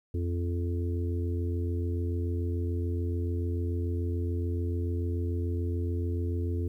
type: harmonic tone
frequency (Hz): 86.9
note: F2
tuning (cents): -8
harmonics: 1 / 3 / 4 / 5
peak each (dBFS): -28 / -38 / -38 / -41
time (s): 0.14-6.68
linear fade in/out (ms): 5
effects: 11-bit